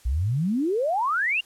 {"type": "exponential sweep", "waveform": "sine", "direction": "up", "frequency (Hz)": [56.1, 2900], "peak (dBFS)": -21, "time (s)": [0.05, 1.41], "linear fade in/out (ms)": 10, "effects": ["white hiss -55 dBFS RMS until 1.45 s", "low-pass 11000 Hz 12 dB/octave"]}